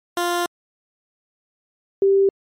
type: tone pair in turn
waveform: 15% pulse / sine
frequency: 349.2 / 392 Hz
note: F4 / G4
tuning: 0 / 0 cents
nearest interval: major second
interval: 200 cents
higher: second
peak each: -13 / -12 dBFS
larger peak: second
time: 0.17-0.46 / 2.02-2.29 s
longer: first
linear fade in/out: 2 ms
effects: MP3 64 kbps